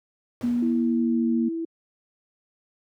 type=noise with exponential decay; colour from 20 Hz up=brown; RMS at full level=-31 dBFS; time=0.41-1.38 s; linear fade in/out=1 ms; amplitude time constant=210 ms
type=tone with pitch glide; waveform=sine; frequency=241 to 234.4 Hz; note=B3 to A#3; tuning=-42 to +10 cents; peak=-20 dBFS; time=0.43-1.49 s; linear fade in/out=10 ms; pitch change=-48 cents; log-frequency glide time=0.64-1.28 s
type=tone; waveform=sine; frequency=329.6 Hz; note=E4; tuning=in tune; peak=-26 dBFS; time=0.62-1.65 s; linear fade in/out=5 ms
effects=high-pass 150 Hz 12 dB/octave